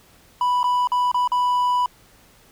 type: tone with dropouts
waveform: triangle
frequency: 987.8 Hz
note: B5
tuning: in tune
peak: -15 dBFS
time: 0.41-1.86 s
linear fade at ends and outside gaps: 2 ms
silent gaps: 0.631-0.641 / 0.873-0.918 / 1.116-1.144 / 1.276-1.318 s
effects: pink hiss -53 dBFS RMS until 2.51 s